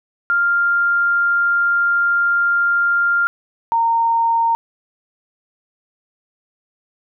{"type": "tone pair in turn", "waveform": "sine", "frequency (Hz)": [1396.9, 920.9], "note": ["F6", "A#5"], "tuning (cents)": [0, -21], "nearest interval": "perfect fifth", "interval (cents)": 721, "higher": "first", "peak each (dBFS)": [-13, -13], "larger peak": "neither", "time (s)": [[0.3, 3.27], [3.72, 4.55]], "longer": "first", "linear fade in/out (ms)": 0, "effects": []}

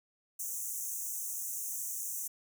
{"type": "high-pass noise", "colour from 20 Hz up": "pink", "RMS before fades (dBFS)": -38, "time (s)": [0.39, 2.28], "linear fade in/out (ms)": 10, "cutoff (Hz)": 6000, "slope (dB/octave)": 96, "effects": []}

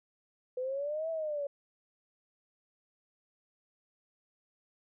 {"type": "exponential two-way sweep", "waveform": "sine", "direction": "up then down", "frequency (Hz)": [497.9, 659, 559], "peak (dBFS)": -32, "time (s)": [0.57, 1.47], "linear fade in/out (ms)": 5, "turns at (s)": 1.1, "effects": []}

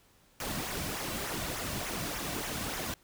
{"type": "noise with flanger", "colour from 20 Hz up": "pink", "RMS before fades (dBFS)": -36, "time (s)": [0.4, 2.94], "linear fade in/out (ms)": 2, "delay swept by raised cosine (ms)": [0.22, 2.42], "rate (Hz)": 3.4, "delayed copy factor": -0.55, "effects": ["pink hiss -64 dBFS RMS until 3.03 s"]}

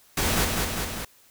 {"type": "noise with echo", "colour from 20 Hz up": "pink", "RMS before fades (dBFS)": -24, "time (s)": [0.17, 0.45], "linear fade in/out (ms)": 5, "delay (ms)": 200, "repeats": 3, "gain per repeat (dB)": -3, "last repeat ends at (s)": 1.05, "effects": ["white hiss -57 dBFS RMS until 1.3 s"]}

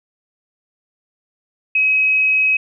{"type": "tone", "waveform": "sine", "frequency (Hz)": 2546, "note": "D#7", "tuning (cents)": 39, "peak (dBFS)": -12, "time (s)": [1.75, 2.57], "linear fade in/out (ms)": 5, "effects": []}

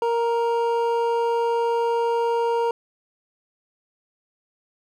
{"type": "tone pair together", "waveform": "triangle", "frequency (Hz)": [466.2, 934.7], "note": ["A#4", "A#5"], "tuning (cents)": [0, 4], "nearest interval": "octave", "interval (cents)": 1204, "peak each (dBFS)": [-19, -22], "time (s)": [0.02, 2.71], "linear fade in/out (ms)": 2, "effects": []}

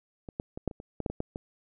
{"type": "clicks", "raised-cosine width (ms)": 2, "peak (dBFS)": [-27, -18, -24, -14, -29, -29, -19, -15, -21, -17, -22], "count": 11, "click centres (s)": [0.288, 0.399, 0.575, 0.677, 0.712, 0.801, 1.003, 1.062, 1.1, 1.204, 1.359], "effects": []}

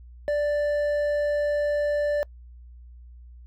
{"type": "tone with hard clipping", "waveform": "sine", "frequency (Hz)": 587.3, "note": "D5", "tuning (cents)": 0, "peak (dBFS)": -23, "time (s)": [0.28, 2.23], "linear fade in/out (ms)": 0, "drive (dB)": 5, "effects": ["noise-tail reverb RT60 0.1 s tail -26 dB re dry", "added 60 Hz sine -43 dBFS peak until 3.46 s"]}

